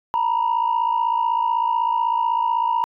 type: tone pair together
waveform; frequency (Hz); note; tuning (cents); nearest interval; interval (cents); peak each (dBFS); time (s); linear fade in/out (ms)
sine; 919 / 975; A#5 / B5; -25 / -23; minor second; 102; -19; 0.14-2.84; 0
effects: tanh soft clip ceiling -13 dBFS